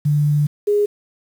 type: tone pair in turn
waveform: sine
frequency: 147.5 / 413.1 Hz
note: D3 / G#4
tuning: +8 / -9 cents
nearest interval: octave + tritone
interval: 1783 cents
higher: second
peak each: -13 dBFS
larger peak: neither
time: 0.05-0.47 / 0.67-0.86 s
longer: first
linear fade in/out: 10 ms
effects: 7-bit